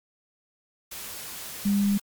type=tone in noise; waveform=sine; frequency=201.6 Hz; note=G3; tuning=49 cents sharp; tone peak=-20 dBFS; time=1.65-1.98 s; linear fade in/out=10 ms; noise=white; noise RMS=-38 dBFS; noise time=0.91-2 s; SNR=+15 dB; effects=Opus 48 kbps